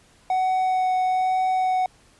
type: tone with vibrato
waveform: triangle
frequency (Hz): 745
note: F#5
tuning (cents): +12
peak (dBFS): -17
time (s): 0.3-1.86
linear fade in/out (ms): 2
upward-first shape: sine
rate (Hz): 1.1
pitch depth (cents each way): 8
effects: pink hiss -56 dBFS RMS until 2.19 s + resampled to 24000 Hz